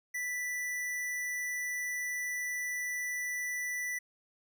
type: tone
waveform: square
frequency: 1975.5 Hz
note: B6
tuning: in tune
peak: -34 dBFS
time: 0.14-3.99 s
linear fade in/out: 10 ms
effects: none